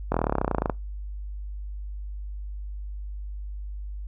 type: slowing click train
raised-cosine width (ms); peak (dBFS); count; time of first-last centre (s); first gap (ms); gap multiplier
1; -9; 20; 0.12-0.698; 23; 1.03
effects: noise-tail reverb RT60 0.2 s tail -24 dB re dry + added 50 Hz sine -32 dBFS peak until 4.07 s